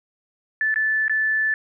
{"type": "tone with dropouts", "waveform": "sine", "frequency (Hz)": 1749, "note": "A6", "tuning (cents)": -11, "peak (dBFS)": -18, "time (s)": [0.61, 1.54], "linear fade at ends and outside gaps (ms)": 1, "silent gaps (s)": [[0.742, 0.759], [1.081, 1.096]], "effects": []}